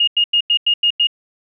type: tone bursts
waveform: sine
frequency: 2851 Hz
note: F7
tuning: 35 cents sharp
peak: -11 dBFS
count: 7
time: 0-1.071 s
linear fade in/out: 5 ms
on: 75 ms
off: 91 ms
effects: none